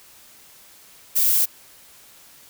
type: noise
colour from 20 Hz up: violet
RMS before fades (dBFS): -18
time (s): 1.15-1.46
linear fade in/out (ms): 20
effects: white hiss -49 dBFS RMS until 2.49 s